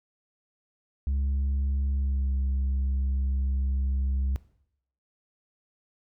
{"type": "tone with pitch glide", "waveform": "sine", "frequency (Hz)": [68.6, 66.65], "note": ["C#2", "C2"], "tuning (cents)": [-17, 33], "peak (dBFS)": -21, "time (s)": [1.07, 4.36], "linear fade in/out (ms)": 0, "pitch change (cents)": -50, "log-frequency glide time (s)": [1.94, 2.32], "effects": ["noise-tail reverb RT60 0.7 s tail -20 dB re dry", "tanh soft clip ceiling -23 dBFS"]}